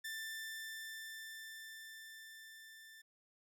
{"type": "tone with level ramp", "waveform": "sawtooth", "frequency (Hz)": 1776, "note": "A6", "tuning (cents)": 16, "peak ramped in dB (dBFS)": [-38, -52], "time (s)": [0.04, 3.02], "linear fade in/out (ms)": 10, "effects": []}